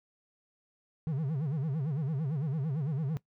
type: tone with vibrato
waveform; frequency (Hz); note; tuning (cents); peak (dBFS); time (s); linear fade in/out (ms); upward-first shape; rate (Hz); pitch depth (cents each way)
triangle; 146.5; D3; -4; -27; 1.07-3.17; 0; sine; 8.9; 210
effects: noise-tail reverb RT60 0.1 s tail -19 dB re dry